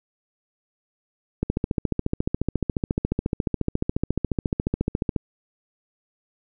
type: click train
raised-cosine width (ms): 3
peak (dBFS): -9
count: 54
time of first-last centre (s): 1.43-5.162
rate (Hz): 14.2
effects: none